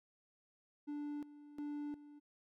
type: tone with tremolo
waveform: triangle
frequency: 293.1 Hz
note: D4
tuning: 3 cents flat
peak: -38 dBFS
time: 0.87-2.2 s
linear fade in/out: 20 ms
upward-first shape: square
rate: 1.4 Hz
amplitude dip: 80%
effects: none